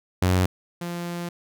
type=tone pair in turn; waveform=sawtooth; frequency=91.7 / 173.11 Hz; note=F#2 / F3; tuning=-15 / -15 cents; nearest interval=major seventh; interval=1100 cents; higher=second; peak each=-14 / -25 dBFS; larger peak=first; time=0.22-0.46 / 0.81-1.29 s; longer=second; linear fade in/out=5 ms; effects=none

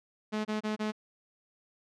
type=tone bursts; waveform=sawtooth; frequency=214.1 Hz; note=A3; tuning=47 cents flat; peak=-26 dBFS; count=4; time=0.32-0.921 s; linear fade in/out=20 ms; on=130 ms; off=27 ms; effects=low-pass 5000 Hz 12 dB/octave

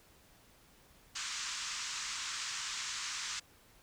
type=band-pass noise; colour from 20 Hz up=white; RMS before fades=-40 dBFS; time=1.15-3.4 s; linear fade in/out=10 ms; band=1000 to 7500 Hz; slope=48 dB/octave; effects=pink hiss -63 dBFS RMS until 3.82 s

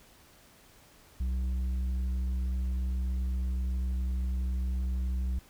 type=tone with tanh clipping; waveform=sine; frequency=63.4 Hz; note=B1; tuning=46 cents sharp; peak=-29 dBFS; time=1.2-5.39 s; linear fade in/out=5 ms; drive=6 dB; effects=pink hiss -58 dBFS RMS until 5.49 s

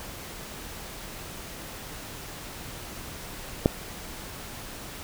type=click; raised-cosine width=2 ms; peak=-4 dBFS; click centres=3.659 s; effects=pink hiss -40 dBFS RMS until 5.03 s

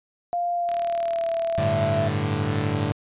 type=tone with pitch glide; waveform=sine; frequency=698.5 to 666.6 Hz; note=F5 to E5; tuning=0 to +19 cents; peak=-22 dBFS; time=0.33-2.08 s; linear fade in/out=0 ms; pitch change=-81 cents; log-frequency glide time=0.54-1.29 s
type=click train; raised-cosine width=0.2 ms; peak=-20 dBFS; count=50; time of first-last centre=0.69-1.969 s; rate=38.3 Hz
type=chord; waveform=sawtooth; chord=G suspended second; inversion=none; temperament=equal; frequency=98 / 110 / 146.83 Hz; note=G2 / A2 / D3; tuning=0 / 0 / 0 cents; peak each=-23 / -23 / -23 dBFS; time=1.58-2.92 s; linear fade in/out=0 ms
effects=resampled to 8000 Hz

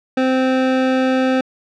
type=tone; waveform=25% pulse; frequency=260 Hz; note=C4; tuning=11 cents flat; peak=-10 dBFS; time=0.17-1.41 s; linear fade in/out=5 ms; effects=low-pass 3000 Hz 12 dB/octave

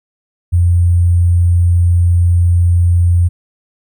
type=tone with sample-and-hold; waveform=sine; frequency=87.1 Hz; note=F2; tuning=4 cents flat; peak=-7 dBFS; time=0.52-3.29 s; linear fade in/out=20 ms; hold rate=8820 Hz; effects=none

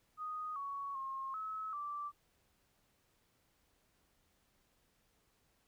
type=tone with pitch steps; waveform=sine; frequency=1243 / 1117 / 1073 / 1290 / 1169 Hz; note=D#6 / C#6 / C6 / E6 / D6; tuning=-2 / +13 / +43 / -38 / -8 cents; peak=-39 dBFS; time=0.17-2.12 s; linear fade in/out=50 ms; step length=390 ms; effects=pink hiss -75 dBFS RMS until 5.67 s

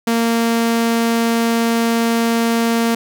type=tone; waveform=sawtooth; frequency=230.7 Hz; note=A#3; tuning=18 cents flat; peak=-10 dBFS; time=0.07-2.95 s; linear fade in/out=5 ms; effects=none

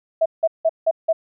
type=tone bursts; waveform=sine; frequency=650 Hz; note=E5; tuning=24 cents flat; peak=-13 dBFS; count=5; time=0.21-1.13 s; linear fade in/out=10 ms; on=48 ms; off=170 ms; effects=none

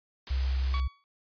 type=noise; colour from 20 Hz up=white; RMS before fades=-41 dBFS; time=0.27-0.8 s; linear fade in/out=0 ms
type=tone; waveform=sine; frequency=65.41 Hz; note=C2; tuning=in tune; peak=-25 dBFS; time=0.3-0.88 s; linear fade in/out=10 ms
type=tone with exponential decay; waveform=sawtooth; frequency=1128 Hz; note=C#6; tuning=30 cents sharp; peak=-28 dBFS; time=0.74-1.04 s; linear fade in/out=0 ms; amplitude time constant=65 ms
effects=resampled to 11025 Hz

